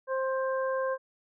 harmonic tone, 527 Hz, C5, 12 cents sharp, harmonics 1 / 2 / 3, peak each -28 / -34 / -38 dBFS, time 0.07-0.98 s, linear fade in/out 50 ms, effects none

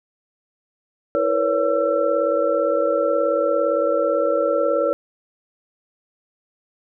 sine tone cluster, 327.2 / 466.7 / 506 / 564 / 1341 Hz, E4 / A#4 / B4 / C#5 / E6, -13 / +2 / +42 / +30 / +29 cents, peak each -27 / -23 / -25 / -19 / -27 dBFS, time 1.15-4.93 s, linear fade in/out 0 ms, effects none

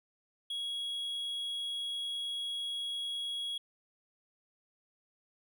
triangle tone, 3323 Hz, G#7, in tune, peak -33 dBFS, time 0.5-3.58 s, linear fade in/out 5 ms, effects none

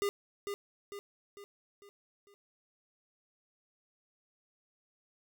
square tone with echo, 403.7 Hz, G#4, 49 cents flat, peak -30 dBFS, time 0.02-0.09 s, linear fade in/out 0 ms, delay 450 ms, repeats 5, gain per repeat -6 dB, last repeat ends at 2.34 s, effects none

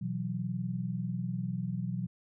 sine chord, B suspended fourth, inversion none, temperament equal, 123.47 / 164.81 / 185 Hz, B2 / E3 / F#3, 0 / 0 / 0 cents, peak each -36 / -37 / -35 dBFS, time 0.01-2.07 s, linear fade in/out 10 ms, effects none

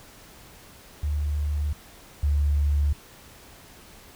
sine tone pair in turn, 73.9 / 72.55 Hz, D2 / D2, +11 / -21 cents, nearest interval unison, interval 32 cents, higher first, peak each -23 / -19 dBFS, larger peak second, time 1.03-1.73 / 2.23-2.93 s, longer neither, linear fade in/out 5 ms, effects pink hiss -49 dBFS RMS until 4.15 s

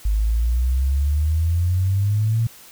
sine exponential sweep, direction up, 50.7 to 116.5 Hz, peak -16 dBFS, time 0.05-2.47 s, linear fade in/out 5 ms, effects white hiss -45 dBFS RMS until 2.71 s

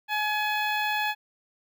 15% pulse tone with notch filter, 846 Hz, G#5, 32 cents sharp, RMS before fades -27 dBFS, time 0.08-1.15 s, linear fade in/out 50 ms, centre 8700 Hz, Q 0.53, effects none

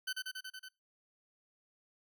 20% pulse tone with echo, 1520 Hz, F#6, 46 cents sharp, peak -30 dBFS, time 0.07-0.13 s, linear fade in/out 10 ms, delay 93 ms, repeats 6, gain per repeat -2 dB, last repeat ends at 0.688 s, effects noise-tail reverb RT60 0.3 s tail -26 dB re dry

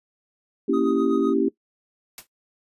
sine chord, A# diminished seventh, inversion none, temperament equal, 233.1 / 277.2 / 329.6 / 392 Hz, A#3 / C#4 / E4 / G4, 0 / 0 / 0 / 0 cents, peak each -25 / -22 / -24 / -23 dBFS, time 0.68-1.49 s, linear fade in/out 10 ms
triangle tone with tremolo, 1251 Hz, D#6, 9 cents sharp, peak -28 dBFS, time 0.73-1.34 s, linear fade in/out 10 ms, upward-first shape sine, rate 7.9 Hz, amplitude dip 65%
white noise with exponential decay, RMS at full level -33 dBFS, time 2.18-2.27 s, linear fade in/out 1 ms, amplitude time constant 19 ms
effects noise-tail reverb RT60 0.1 s tail -19 dB re dry + resampled to 32000 Hz

